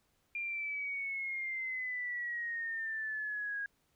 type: exponential sweep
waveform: sine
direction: down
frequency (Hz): 2400 to 1634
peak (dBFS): -35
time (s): 0.35-3.66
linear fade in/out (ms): 2
effects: pink hiss -75 dBFS RMS until 3.95 s